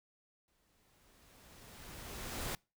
pink noise with exponential growth, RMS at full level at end -38 dBFS, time 0.48-2.55 s, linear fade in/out 1 ms, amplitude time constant 450 ms, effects noise-tail reverb RT60 0.3 s tail -26 dB re dry

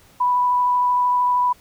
sine tone with vibrato, 987.8 Hz, B5, in tune, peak -15 dBFS, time 0.2-1.53 s, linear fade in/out 10 ms, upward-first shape triangle, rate 13 Hz, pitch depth 10 cents each way, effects pink hiss -52 dBFS RMS until 1.6 s

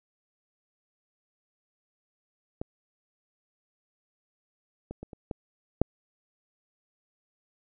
clicks, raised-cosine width 2 ms, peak -19 / -24 / -26 / -29 / -19 / -7 dBFS, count 6, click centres 2.615 / 4.91 / 5.03 / 5.132 / 5.312 / 5.816 s, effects none

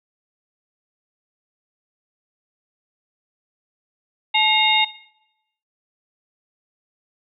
sine tone cluster, 866 / 2144 / 2799 / 3699 Hz, A5 / C7 / F7 / A#7, -28 / +42 / +3 / -14 cents, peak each -20 dBFS, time 4.34-4.85 s, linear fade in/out 10 ms, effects noise-tail reverb RT60 0.8 s tail -18 dB re dry

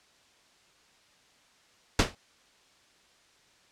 pink noise with exponential decay, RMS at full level -17 dBFS, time 1.99-2.15 s, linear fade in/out 2 ms, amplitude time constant 34 ms, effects white hiss -62 dBFS RMS until 3.71 s + low-pass 6000 Hz 12 dB/octave

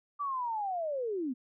sine linear sweep, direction down, 1174.7 to 235.7 Hz, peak -31 dBFS, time 0.19-1.34 s, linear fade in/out 20 ms, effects none

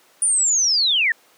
sine linear sweep, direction down, 9500 to 1722 Hz, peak -15 dBFS, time 0.22-1.12 s, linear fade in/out 2 ms, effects pink hiss -54 dBFS RMS until 1.37 s + high-pass 400 Hz 12 dB/octave

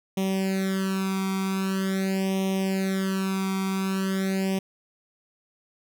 sawtooth tone with flanger, 191.6 Hz, G3, 39 cents flat, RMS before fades -26 dBFS, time 0.17-4.59 s, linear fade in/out 5 ms, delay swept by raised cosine 0.33 to 0.86 ms, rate 0.44 Hz, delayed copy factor +1, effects none

